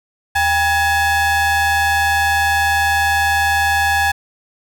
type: ring-modulated tone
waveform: square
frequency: 440 Hz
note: A4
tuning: in tune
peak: -11 dBFS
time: 0.35-4.12 s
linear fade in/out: 10 ms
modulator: 1240 Hz
effects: none